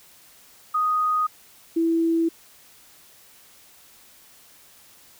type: tone pair in turn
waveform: sine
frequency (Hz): 1244.5 / 330.3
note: D#6 / E4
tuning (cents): 0 / +4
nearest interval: octave + major seventh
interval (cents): 2296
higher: first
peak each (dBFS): -19 / -18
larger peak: second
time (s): 0.74-1.27 / 1.76-2.29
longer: neither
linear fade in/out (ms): 10
effects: white hiss -52 dBFS RMS until 5.19 s